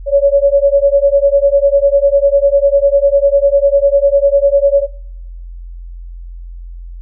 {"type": "beating tone pair", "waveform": "sine", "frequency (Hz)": [556, 566], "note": ["C#5", "C#5"], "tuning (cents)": [5, 36], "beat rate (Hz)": 10, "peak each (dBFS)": -10, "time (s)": [0.06, 4.87], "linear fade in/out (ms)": 50, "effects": ["noise-tail reverb RT60 0.9 s tail -26 dB re dry", "added 43 Hz sine -26 dBFS peak until 7.01 s"]}